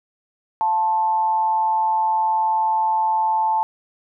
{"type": "tone with amplitude modulation", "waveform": "sine", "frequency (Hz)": 880, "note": "A5", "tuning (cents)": 0, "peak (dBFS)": -14, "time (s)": [0.61, 3.63], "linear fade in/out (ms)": 0, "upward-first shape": "sine", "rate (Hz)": 181, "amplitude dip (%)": 50, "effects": []}